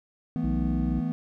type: chord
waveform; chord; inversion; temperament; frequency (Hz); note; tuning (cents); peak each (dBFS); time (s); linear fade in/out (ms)
triangle; E suspended fourth; none; equal with one note detuned; 162.92 / 220 / 246.9; E3 / A3 / B3; -20 / 0 / 0; -28 / -31 / -27; 0.36-1.12; 0
type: harmonic tone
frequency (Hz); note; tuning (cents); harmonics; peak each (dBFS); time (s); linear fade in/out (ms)
62; B1; +7; 1 / 3 / 5; -28 / -33 / -35; 0.43-1.01; 20
effects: none